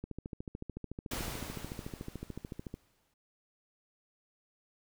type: click train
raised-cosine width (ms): 3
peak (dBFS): -27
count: 38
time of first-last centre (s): 0.04-2.741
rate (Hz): 13.7
type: noise with exponential decay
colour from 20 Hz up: pink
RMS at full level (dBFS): -37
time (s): 1.11-3.14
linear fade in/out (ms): 5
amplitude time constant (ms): 440
effects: none